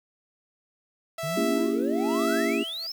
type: tone with tremolo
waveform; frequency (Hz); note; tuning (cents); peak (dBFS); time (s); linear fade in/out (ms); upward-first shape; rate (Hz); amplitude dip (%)
sawtooth; 659.3; E5; 0; -23; 1.18-2.87; 5; sine; 1.1; 95
type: exponential sweep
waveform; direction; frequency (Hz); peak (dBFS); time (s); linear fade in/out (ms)
triangle; up; 140.9 to 5400; -30; 1.23-2.92; 5
type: chord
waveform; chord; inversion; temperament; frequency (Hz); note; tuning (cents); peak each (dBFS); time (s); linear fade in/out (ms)
sine; A# diminished seventh; none; just; 233.1 / 279.7 / 335.6 / 402.8; A#3 / C#4 / E4 / G4; 0 / +16 / +31 / +47; -29; 1.36-2.64; 20
effects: 8-bit

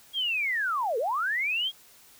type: linear two-way sweep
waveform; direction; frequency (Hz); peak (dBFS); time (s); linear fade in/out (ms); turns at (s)
sine; down then up; 3322 to 424.9 to 3322; -25; 0.13-1.72; 50; 0.98
effects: white hiss -55 dBFS RMS until 2.19 s

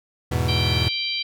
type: chord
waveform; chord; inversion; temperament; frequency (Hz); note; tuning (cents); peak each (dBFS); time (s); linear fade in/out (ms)
40% pulse; E major; none; equal; 82.41 / 103.83 / 123.47; E2 / G#2 / B2; 0 / 0 / 0; -23 / -25 / -23; 0.31-0.89; 10
type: harmonic tone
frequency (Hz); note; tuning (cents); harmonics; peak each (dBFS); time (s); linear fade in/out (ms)
784; G5; 0; 3 / 4 / 5 / 6; -29 / -28 / -29 / -29; 0.48-1.23; 10
effects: none

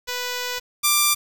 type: tone pair in turn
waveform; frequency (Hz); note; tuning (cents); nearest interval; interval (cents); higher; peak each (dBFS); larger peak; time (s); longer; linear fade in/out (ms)
5% pulse; 493.9 / 1182.2; B4 / D6; 0 / +11; octave + minor third; 1511; second; -14 / -4; second; 0.07-0.6 / 0.83-1.15; first; 20
effects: 7-bit

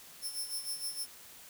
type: tone with tremolo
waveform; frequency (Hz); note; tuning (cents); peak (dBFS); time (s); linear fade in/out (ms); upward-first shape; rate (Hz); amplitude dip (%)
10% pulse; 5350; E8; +25; -28; 0.21-1.07; 50; sine; 6.5; 70
effects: white hiss -53 dBFS RMS until 1.49 s

